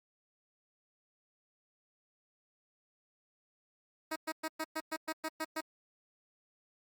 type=tone bursts; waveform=10% pulse; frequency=316.5 Hz; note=D#4; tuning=30 cents sharp; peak=-26 dBFS; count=10; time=4.11-5.61 s; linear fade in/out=10 ms; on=51 ms; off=110 ms; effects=Opus 48 kbps